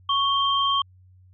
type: tone pair together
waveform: sine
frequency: 1108.7 / 3162 Hz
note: C#6 / G7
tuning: 0 / +14 cents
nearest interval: octave + tritone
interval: 1814 cents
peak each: -21 / -23 dBFS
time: 0.09-0.82 s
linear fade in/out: 5 ms
effects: added 92 Hz sine -50 dBFS peak until 1.33 s